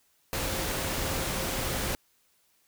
sine tone in noise, 530 Hz, C5, 22 cents sharp, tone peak -41 dBFS, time 0.33-1.95 s, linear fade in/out 0 ms, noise pink, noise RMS -31 dBFS, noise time 0.33-1.95 s, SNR -13 dB, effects white hiss -68 dBFS RMS until 2.67 s

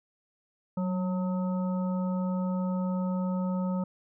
harmonic tone with a mistuned harmonic, 181.9 Hz, F#3, 29 cents flat, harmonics 1 / 3 / 5 / 7, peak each -27 / -37 / -41 / -44 dBFS, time 0.77-3.84 s, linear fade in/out 5 ms, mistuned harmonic 1, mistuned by +40 cents, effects none

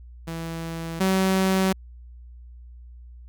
sawtooth tone pair in turn, 164.81 / 189.72 Hz, E3 / F#3, 0 / +44 cents, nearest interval major second, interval 244 cents, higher second, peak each -26 / -15 dBFS, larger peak second, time 0.27-1 / 1-1.73 s, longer neither, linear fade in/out 10 ms, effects added 60 Hz sine -41 dBFS peak until 3.28 s

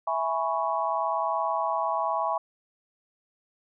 sine chord, C# minor seventh, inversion first, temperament equal, 659.3 / 830.6 / 987.8 / 1108.7 Hz, E5 / G#5 / B5 / C#6, 0 / 0 / 0 / 0 cents, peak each -30 dBFS, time 0.07-2.38 s, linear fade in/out 5 ms, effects none

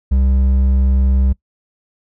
triangle tone with hard clipping, 65.8 Hz, C2, 10 cents sharp, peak -12 dBFS, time 0.11-1.33 s, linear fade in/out 10 ms, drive 9 dB, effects noise-tail reverb RT60 0.1 s tail -22 dB re dry

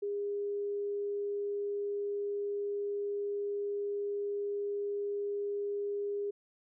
sine tone, 406.7 Hz, G#4, 36 cents flat, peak -32 dBFS, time 0.02-6.31 s, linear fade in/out 10 ms, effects none

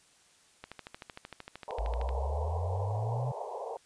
click train, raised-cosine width 0.3 ms, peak -26 dBFS, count 20, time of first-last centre 0.64-2.09 s, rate 13.1 Hz
pink band-pass noise, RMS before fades -39 dBFS, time 1.68-3.77 s, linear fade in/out 0 ms, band 420 to 1000 Hz, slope 96 dB/octave
sine exponential sweep, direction up, 52.5 to 130.81 Hz, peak -30 dBFS, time 1.78-3.32 s, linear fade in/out 10 ms
effects white hiss -63 dBFS RMS until 3.85 s + resampled to 22050 Hz

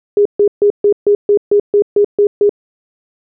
sine tone bursts, 410 Hz, G#4, 22 cents flat, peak -6 dBFS, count 11, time 0.17-2.494 s, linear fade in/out 2 ms, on 84 ms, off 140 ms, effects none

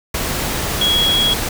sine tone in noise, 3322 Hz, G#7, in tune, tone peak -13 dBFS, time 0.81-1.34 s, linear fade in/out 5 ms, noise pink, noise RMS -21 dBFS, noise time 0.14-1.49 s, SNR +5 dB, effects none

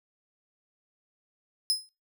sawtooth tone with exponential decay, 5100 Hz, D#8, 42 cents sharp, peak -17 dBFS, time 1.7-1.89 s, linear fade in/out 0 ms, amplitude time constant 41 ms, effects noise-tail reverb RT60 0.2 s tail -17 dB re dry

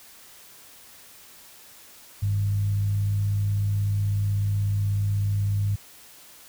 sine tone with frequency modulation, 101.3 Hz, G#2, 43 cents flat, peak -21 dBFS, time 2.22-5.76 s, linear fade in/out 10 ms, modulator 56.3 Hz, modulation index 0.27, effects white hiss -49 dBFS RMS until 6.48 s

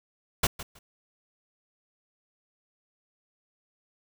pink noise with echo, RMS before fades -23 dBFS, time 0.43-0.47 s, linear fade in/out 5 ms, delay 160 ms, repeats 2, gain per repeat -15 dB, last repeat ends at 0.79 s, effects none

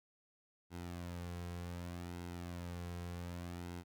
sawtooth tone with flanger, 87.31 Hz, F2, in tune, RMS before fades -45 dBFS, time 0.7-3.84 s, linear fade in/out 50 ms, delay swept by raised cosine 1.7 to 3.4 ms, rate 0.66 Hz, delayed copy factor -0.5, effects none

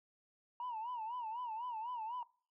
sine tone with vibrato, 932.3 Hz, A#5, in tune, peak -38 dBFS, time 0.6-2.23 s, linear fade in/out 2 ms, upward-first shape sine, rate 4 Hz, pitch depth 130 cents each way, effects noise-tail reverb RT60 0.4 s tail -21 dB re dry + tanh soft clip ceiling -36 dBFS

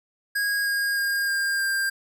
square tone with pitch steps, 1641 / 1628.7 / 1616.5 / 1604.4 / 1592.4 Hz, G#6 / G#6 / G#6 / G6 / G6, -21 / -34 / -47 / +40 / +27 cents, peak -23 dBFS, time 0.35-1.9 s, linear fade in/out 10 ms, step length 310 ms, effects none

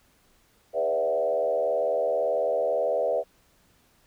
sine tone with frequency modulation, 571 Hz, D5, 49 cents flat, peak -22 dBFS, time 0.73-3.24 s, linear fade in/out 50 ms, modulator 78.1 Hz, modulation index 1.5, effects pink hiss -63 dBFS RMS until 4.06 s

